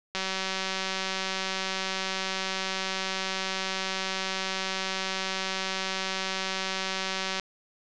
click train, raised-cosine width 0.2 ms, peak -13 dBFS, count 1378, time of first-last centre 0.15-7.397 s, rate 190 Hz, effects resampled to 16000 Hz + 7-bit

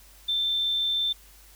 sine tone, 3557 Hz, A7, 18 cents sharp, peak -23 dBFS, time 0.28-1.13 s, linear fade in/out 10 ms, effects added 50 Hz sine -53 dBFS peak until 1.55 s + white hiss -54 dBFS RMS until 1.55 s

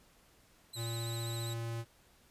25% pulse tone with vibrato, 3926 Hz, B7, 11 cents flat, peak -38 dBFS, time 0.73-1.54 s, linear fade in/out 10 ms, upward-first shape sine, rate 15 Hz, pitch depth 66 cents each way
square tone, 115.6 Hz, A#2, 14 cents flat, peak -37 dBFS, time 0.75-1.85 s, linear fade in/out 50 ms
effects pink hiss -65 dBFS RMS until 2.3 s + resampled to 32000 Hz

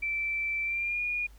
sine tone with pitch glide, 2332 to 2438 Hz, D7 to D#7, -13 to -36 cents, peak -28 dBFS, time 0.02-1.27 s, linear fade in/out 10 ms, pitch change +77 cents, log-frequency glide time 0.63-1.01 s, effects added 50 Hz sine -50 dBFS peak until 1.38 s + pink hiss -62 dBFS RMS until 1.38 s

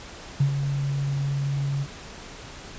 sine tone with ADSR envelope, 139.5 Hz, C#3, 11 cents sharp, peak -15 dBFS, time 0.4-1.87 s, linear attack 7 ms, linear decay 89 ms, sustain -8 dB, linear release 56 ms, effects pink hiss -41 dBFS RMS until 2.78 s + resampled to 16000 Hz

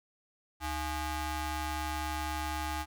sawtooth ring-modulated tone, 384 Hz, G4, 36 cents flat, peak -26 dBFS, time 0.6-2.86 s, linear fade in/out 50 ms, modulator 456 Hz, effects none

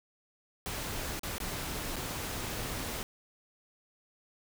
pink noise with dropouts, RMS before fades -37 dBFS, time 0.66-3.03 s, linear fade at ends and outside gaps 0 ms, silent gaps 1.194-1.233 / 1.382-1.402 / 1.959-1.965 s, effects none

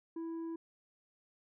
triangle tone with tanh clipping, 329.6 Hz, E4, in tune, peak -39 dBFS, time 0.16-0.56 s, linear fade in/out 5 ms, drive 9 dB, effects none

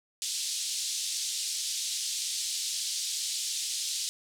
pink band-pass noise, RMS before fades -33 dBFS, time 0.22-4.09 s, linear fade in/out 0 ms, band 3700 to 9100 Hz, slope 24 dB/octave, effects none

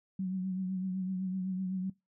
sine tone with vibrato, 186.9 Hz, F#3, 18 cents sharp, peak -31 dBFS, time 0.19-1.9 s, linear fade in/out 5 ms, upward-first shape triangle, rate 7.9 Hz, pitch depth 46 cents each way, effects noise-tail reverb RT60 0.2 s tail -21 dB re dry

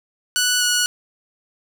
10% pulse tone pair in turn, 1480 / 1463.8 Hz, F#6 / F#6, 0 / -19 cents, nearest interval unison, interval 19 cents, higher first, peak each -8 dBFS, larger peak neither, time 0.36-0.61 / 0.61-0.86 s, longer neither, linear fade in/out 0 ms, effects none

